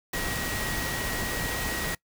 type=tone in noise; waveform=sine; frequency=1903 Hz; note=A#6; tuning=35 cents sharp; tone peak=-35 dBFS; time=0.13-1.95 s; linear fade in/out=5 ms; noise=pink; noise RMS=-31 dBFS; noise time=0.13-1.95 s; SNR=-7 dB; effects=noise-tail reverb RT60 0.1 s tail -23 dB re dry